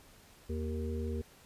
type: harmonic tone with a mistuned harmonic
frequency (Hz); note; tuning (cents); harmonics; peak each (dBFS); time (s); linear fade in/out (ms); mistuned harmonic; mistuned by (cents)
77.78; D#2; 0; 1 / 3 / 5 / 6; -35 / -40 / -42 / -43; 0.49-1.22; 10; 1; +44
effects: pink hiss -59 dBFS RMS until 1.45 s + resampled to 32000 Hz